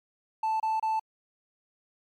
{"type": "tone bursts", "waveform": "triangle", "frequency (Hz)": 880, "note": "A5", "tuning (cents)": 0, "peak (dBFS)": -22, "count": 3, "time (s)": [0.43, 0.996], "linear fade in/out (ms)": 5, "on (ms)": 170, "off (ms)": 28, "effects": ["tanh soft clip ceiling -19 dBFS", "MP3 96 kbps"]}